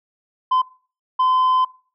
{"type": "tone bursts at uneven times", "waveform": "sine", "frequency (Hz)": 1025, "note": "C6", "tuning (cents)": -36, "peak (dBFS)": -11, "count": 2, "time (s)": [[0.51, 0.62], [1.19, 1.65]], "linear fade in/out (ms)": 10, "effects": ["noise-tail reverb RT60 0.4 s tail -23 dB re dry", "tanh soft clip ceiling -13 dBFS"]}